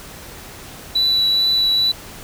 sine tone with vibrato, 3951 Hz, B7, in tune, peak -12 dBFS, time 0.95-1.92 s, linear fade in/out 10 ms, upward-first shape triangle, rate 2.3 Hz, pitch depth 11 cents each way, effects tanh soft clip ceiling -11 dBFS + pink hiss -37 dBFS RMS until 2.23 s

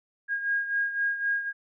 sine beating tone pair, 1629 / 1632.9 Hz, G#6 / G#6, -34 / -30 cents, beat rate 3.9 Hz, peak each -26 / -32 dBFS, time 0.28-1.53 s, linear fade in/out 50 ms, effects none

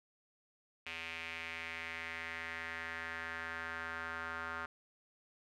square tone with band-pass filter sweep, 82.41 Hz, E2, in tune, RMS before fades -43 dBFS, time 0.86-4.66 s, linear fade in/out 5 ms, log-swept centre 2500 to 1400 Hz, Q 3.7, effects none

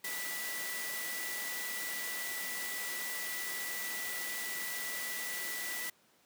sine tone in noise, 1968 Hz, B6, 7 cents flat, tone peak -40 dBFS, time 0.04-5.9 s, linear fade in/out 5 ms, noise white, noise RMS -40 dBFS, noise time 0.04-5.9 s, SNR -3 dB, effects pink hiss -67 dBFS RMS until 6.25 s + high-pass 200 Hz 12 dB/octave

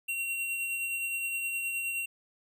square tone with tremolo, 2743 Hz, F7, 32 cents flat, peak -30 dBFS, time 0.08-2.06 s, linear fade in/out 10 ms, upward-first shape triangle, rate 9.6 Hz, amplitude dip 35%, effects none

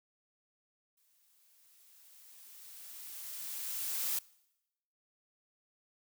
blue noise with exponential growth, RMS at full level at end -33 dBFS, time 0.97-4.19 s, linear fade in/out 5 ms, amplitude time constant 700 ms, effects noise-tail reverb RT60 0.9 s tail -23 dB re dry

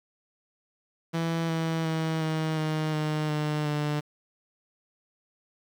sawtooth tone with pitch steps, 165.3 / 162.84 / 160.41 / 158.02 / 155.66 / 153.34 / 151.06 / 148.8 Hz, E3 / E3 / E3 / D#3 / D#3 / D#3 / D3 / D3, +5 / -21 / -47 / +27 / +1 / -25 / +49 / +23 cents, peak -22 dBFS, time 1.13-4.01 s, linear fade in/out 20 ms, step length 360 ms, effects low-pass 5000 Hz 12 dB/octave + 8-bit

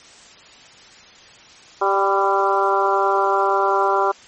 harmonic tone with a mistuned harmonic, 196 Hz, G3, in tune, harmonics 2 / 3 / 4 / 5 / 6 / 7, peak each -21 / -24 / -21 / -21 / -23 / -24 dBFS, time 1.81-4.12 s, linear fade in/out 10 ms, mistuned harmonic 5, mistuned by +28 cents, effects white hiss -45 dBFS RMS until 4.27 s + MP3 32 kbps

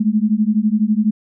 sine beating tone pair, 207.7 / 219.7 Hz, G#3 / A3, 0 / -2 cents, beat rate 12 Hz, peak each -16 dBFS, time 0-1.11 s, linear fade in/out 10 ms, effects none

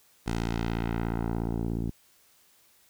10% pulse tone with low-pass filter sweep, 57 Hz, A#1, 38 cents flat, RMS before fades -30 dBFS, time 0.26-1.91 s, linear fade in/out 10 ms, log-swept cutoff 9800 to 280 Hz, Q 0.84, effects white hiss -62 dBFS RMS until 2.89 s

